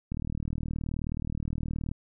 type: click train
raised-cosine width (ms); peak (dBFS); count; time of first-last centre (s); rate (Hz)
5; -20; 71; 0.12-1.915; 39
effects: none